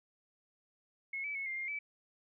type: tone with pitch steps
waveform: sine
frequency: 2178 / 2301 / 2192 / 2105 / 2119 / 2305 Hz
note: C#7 / D7 / C#7 / C7 / C7 / D7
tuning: -31 / -36 / -20 / +10 / +21 / -33 cents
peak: -36 dBFS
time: 1.13-1.79 s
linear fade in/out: 5 ms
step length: 110 ms
effects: none